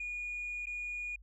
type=tone with dropouts; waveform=sine; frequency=2444 Hz; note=D#7; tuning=32 cents flat; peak=-35 dBFS; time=0-1.16 s; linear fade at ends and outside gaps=5 ms; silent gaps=0.658-0.668 s; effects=tanh soft clip ceiling -33 dBFS + added 50 Hz sine -53 dBFS peak until 1.22 s